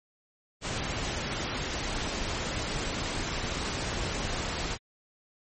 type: noise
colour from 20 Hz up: pink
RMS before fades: -32 dBFS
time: 0.61-4.78 s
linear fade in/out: 50 ms
effects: MP3 32 kbps

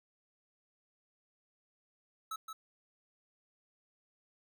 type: tone with echo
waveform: square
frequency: 1300 Hz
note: E6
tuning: 24 cents flat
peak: -38 dBFS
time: 2.31-2.36 s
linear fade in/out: 5 ms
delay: 170 ms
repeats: 1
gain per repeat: -5 dB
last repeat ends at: 2.53 s
effects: none

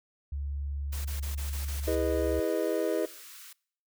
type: tone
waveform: sine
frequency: 70.8 Hz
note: C#2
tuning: 37 cents sharp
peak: -31 dBFS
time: 0.32-2.4 s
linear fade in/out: 5 ms
type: noise bursts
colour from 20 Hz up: white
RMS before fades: -42 dBFS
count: 7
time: 0.92-1.956 s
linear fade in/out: 10 ms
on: 130 ms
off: 21 ms
type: high-pass noise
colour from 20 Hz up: white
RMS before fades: -48 dBFS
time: 1.48-3.53 s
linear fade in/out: 5 ms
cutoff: 1100 Hz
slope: 48 dB/octave
type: chord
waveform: triangle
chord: E major seventh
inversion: none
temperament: just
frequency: 329.6 / 412 / 494.4 / 618.1 Hz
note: E4 / G#4 / B4 / D#5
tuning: 0 / -14 / +2 / -12 cents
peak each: -30 dBFS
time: 1.87-3.06 s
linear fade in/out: 10 ms
effects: noise-tail reverb RT60 0.6 s tail -25 dB re dry

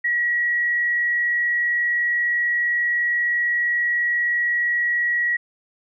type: tone with frequency modulation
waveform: sine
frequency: 1917 Hz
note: A#6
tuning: 48 cents sharp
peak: -18 dBFS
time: 0.04-5.37 s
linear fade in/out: 10 ms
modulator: 74.9 Hz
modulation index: 0.25
effects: none

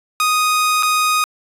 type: tone with dropouts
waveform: sawtooth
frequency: 1244.5 Hz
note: D#6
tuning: in tune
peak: -10 dBFS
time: 0.2-1.24 s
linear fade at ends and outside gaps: 1 ms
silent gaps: 0.826-0.831 s
effects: resampled to 32000 Hz

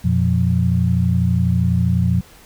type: tone cluster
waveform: sine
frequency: 88.8 / 121 / 176.9 Hz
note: F2 / B2 / F3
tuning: +29 / -35 / +23 cents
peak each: -18 dBFS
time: 0.04-2.21 s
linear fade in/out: 10 ms
effects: pink hiss -46 dBFS RMS until 2.45 s

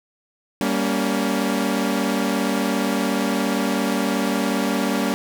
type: chord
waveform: sawtooth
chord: G diminished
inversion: none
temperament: equal with one note detuned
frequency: 196 / 233.1 / 281.4 Hz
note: G3 / Bb3 / Db4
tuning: 0 / 0 / +26 cents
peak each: -20 dBFS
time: 0.61-5.14 s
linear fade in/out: 0 ms
effects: none

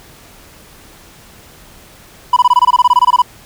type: tone bursts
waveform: triangle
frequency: 987 Hz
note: B5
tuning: 1 cent flat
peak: -3 dBFS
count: 16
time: 2.33-3.22 s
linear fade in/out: 5 ms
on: 35 ms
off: 22 ms
effects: pink hiss -41 dBFS RMS until 3.45 s

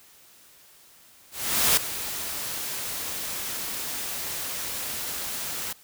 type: noise with ADSR envelope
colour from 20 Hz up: white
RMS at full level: -19 dBFS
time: 1.31-5.73 s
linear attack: 460 ms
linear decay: 6 ms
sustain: -13 dB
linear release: 6 ms
effects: white hiss -54 dBFS RMS until 5.83 s

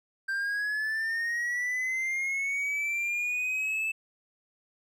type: linear sweep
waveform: triangle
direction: up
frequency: 1569 to 2637 Hz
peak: -26 dBFS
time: 0.28-3.92 s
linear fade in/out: 10 ms
effects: none

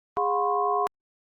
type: tone cluster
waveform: sine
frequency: 412 / 719 / 1016 / 1086 Hz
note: G#4 / F#5 / B5 / C#6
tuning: -14 / -50 / +49 / -36 cents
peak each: -28 / -26 / -29 / -27 dBFS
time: 0.17-0.87 s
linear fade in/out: 0 ms
effects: Opus 24 kbps

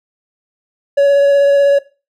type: tone with vibrato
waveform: triangle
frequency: 563 Hz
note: C#5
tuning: 27 cents sharp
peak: -5 dBFS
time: 0.97-1.79 s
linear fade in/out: 10 ms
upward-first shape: sine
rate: 16 Hz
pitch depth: 13 cents each way
effects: noise-tail reverb RT60 0.3 s tail -18 dB re dry

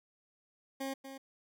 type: tone with echo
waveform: 20% pulse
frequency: 269.8 Hz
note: C#4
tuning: 47 cents flat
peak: -31 dBFS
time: 0.8-0.94 s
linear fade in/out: 10 ms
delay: 240 ms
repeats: 1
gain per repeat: -9 dB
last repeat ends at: 1.18 s
effects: none

